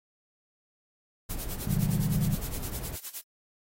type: noise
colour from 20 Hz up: brown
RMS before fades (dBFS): -36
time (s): 1.29-2.96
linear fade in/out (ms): 5
type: noise with tremolo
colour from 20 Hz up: blue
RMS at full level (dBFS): -36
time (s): 1.29-3.22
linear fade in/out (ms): 10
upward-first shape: sine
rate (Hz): 9.7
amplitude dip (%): 90
type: chord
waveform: sine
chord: E half-diminished seventh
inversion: second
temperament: equal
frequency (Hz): 116.54 / 146.83 / 164.81 / 196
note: Bb2 / D3 / E3 / G3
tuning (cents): 0 / 0 / 0 / 0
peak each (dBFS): -31 / -29 / -31 / -31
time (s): 1.67-2.35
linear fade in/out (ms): 5
effects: AAC 48 kbps